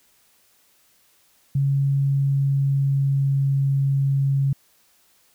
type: tone with pitch glide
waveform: sine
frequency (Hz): 138.59 to 137.63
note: C#3 to C#3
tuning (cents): 0 to -12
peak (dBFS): -17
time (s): 1.55-4.53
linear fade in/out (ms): 5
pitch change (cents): -12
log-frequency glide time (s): 2.02-3.58
effects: white hiss -60 dBFS RMS until 5.34 s